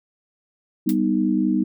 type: chord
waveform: sine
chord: G augmented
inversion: none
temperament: equal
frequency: 196 / 246.9 / 311.1 Hz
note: G3 / B3 / D#4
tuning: 0 / 0 / 0 cents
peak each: -22 / -22 / -21 dBFS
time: 0.86-1.64 s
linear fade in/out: 10 ms
type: noise with exponential decay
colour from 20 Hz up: blue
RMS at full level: -26 dBFS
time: 0.89-0.97 s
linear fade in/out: 1 ms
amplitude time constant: 16 ms
effects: none